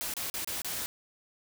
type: noise with dropouts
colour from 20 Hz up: white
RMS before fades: -35 dBFS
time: 0.01-0.86 s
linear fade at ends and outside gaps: 0 ms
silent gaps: 0.138-0.167 / 0.299-0.341 / 0.446-0.474 / 0.618-0.646 s
effects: none